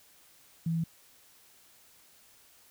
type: tone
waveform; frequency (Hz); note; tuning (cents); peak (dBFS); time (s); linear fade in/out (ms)
sine; 164.81; E3; 0; -27; 0.66-0.84; 5
effects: white hiss -60 dBFS RMS until 2.7 s